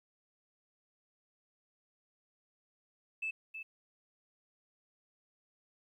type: tone with echo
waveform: sine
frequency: 2625 Hz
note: E7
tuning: 8 cents flat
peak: -33 dBFS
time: 3.22-3.31 s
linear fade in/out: 10 ms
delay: 320 ms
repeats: 1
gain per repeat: -8 dB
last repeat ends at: 3.63 s
effects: tanh soft clip ceiling -29 dBFS + 12-bit